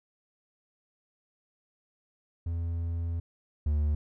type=tone pair in turn; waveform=triangle; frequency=84.3 / 74.9 Hz; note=E2 / D2; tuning=+39 / +35 cents; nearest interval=major second; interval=204 cents; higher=first; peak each=-27 / -22 dBFS; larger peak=second; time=2.46-3.2 / 3.66-3.95 s; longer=first; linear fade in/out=5 ms; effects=none